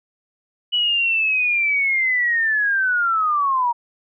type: linear sweep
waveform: sine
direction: down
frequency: 2960 to 932.3 Hz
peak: -16 dBFS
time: 0.72-3.73 s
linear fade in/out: 20 ms
effects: none